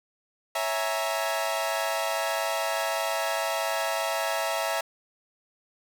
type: chord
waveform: sawtooth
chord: A# half-diminished seventh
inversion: first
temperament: equal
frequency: 554.4 / 659.3 / 830.6 / 932.3 Hz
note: C#5 / E5 / G#5 / A#5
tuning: 0 / 0 / 0 / 0 cents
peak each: -30 / -25 / -30 / -29 dBFS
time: 0.55-4.81 s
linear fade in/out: 5 ms
effects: none